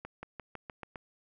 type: accelerating click train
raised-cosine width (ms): 0.5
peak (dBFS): -26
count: 7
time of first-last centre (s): 0.05-0.958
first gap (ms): 180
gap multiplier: 0.93
effects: none